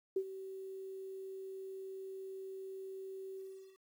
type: tone with ADSR envelope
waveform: sine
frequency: 383.3 Hz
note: G4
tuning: 39 cents flat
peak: -29 dBFS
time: 0.16-3.79 s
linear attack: 6 ms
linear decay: 65 ms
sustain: -14 dB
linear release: 420 ms
effects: 11-bit